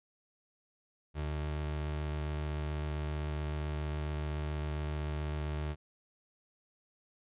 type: tone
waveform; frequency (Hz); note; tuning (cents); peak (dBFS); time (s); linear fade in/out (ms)
30% pulse; 75.6; D#2; -49; -31; 1.14-5.76; 50
effects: resampled to 8000 Hz